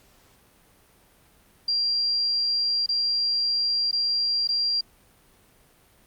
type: tone with dropouts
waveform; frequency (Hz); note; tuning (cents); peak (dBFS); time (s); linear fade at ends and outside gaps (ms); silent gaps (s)
sine; 4754; D8; +20; -21; 1.68-4.81; 5; 2.862-2.889 / 3.913-3.928 / 4.475-4.488
effects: pink hiss -58 dBFS RMS until 6.06 s + Opus 48 kbps